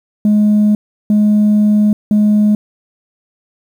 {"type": "tone bursts at uneven times", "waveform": "sine", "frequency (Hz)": 210, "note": "G#3", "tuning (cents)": 19, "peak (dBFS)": -5, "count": 3, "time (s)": [[0.25, 0.75], [1.1, 1.93], [2.11, 2.55]], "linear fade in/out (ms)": 2, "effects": ["tanh soft clip ceiling -6 dBFS", "7-bit"]}